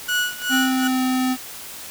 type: tone with tremolo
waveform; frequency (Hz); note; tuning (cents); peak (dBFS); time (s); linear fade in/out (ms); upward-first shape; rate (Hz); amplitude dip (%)
30% pulse; 1466; F#6; -16; -15; 0.08-0.88; 10; sine; 2.6; 90
type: clicks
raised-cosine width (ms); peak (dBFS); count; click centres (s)
0.2; -21; 3; 0.332 / 0.418 / 0.834
type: tone with pitch glide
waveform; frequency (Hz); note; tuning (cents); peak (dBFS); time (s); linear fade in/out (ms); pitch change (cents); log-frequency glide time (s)
square; 261.6 to 257; C4 to C4; 0 to -31; -19; 0.49-1.37; 50; -31; 0.61-1.03
effects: white hiss -36 dBFS RMS until 1.9 s